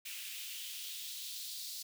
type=noise with high-pass filter sweep; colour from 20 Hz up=white; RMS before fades=-44 dBFS; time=0.05-1.83 s; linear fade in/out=10 ms; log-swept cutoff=2500 to 4400 Hz; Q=2.7; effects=none